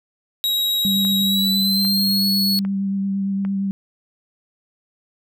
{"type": "tone with pitch glide", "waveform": "45% pulse", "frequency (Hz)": [3828, 4372], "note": ["A#7", "C#8"], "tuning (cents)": [45, -25], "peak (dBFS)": -17, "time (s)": [0.44, 2.59], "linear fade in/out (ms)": 0, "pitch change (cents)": 230, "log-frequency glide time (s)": [1.22, 2.27]}
{"type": "tone with vibrato", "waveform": "sine", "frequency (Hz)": 196, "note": "G3", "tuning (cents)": 0, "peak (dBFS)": -19, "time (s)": [0.85, 3.71], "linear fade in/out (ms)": 0, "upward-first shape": "sine", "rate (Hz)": 8.7, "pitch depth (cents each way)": 15}
{"type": "click train", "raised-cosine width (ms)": 0.5, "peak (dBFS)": -21, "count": 4, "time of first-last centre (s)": [1.05, 3.45], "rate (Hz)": 1.25}
{"effects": []}